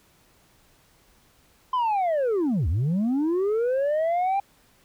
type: linear two-way sweep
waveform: sine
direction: down then up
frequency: 1038 to 69.3 to 802 Hz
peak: -18 dBFS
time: 1.73-4.4 s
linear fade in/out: 5 ms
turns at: 2.68 s
effects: tanh soft clip ceiling -20 dBFS + pink hiss -60 dBFS RMS until 4.84 s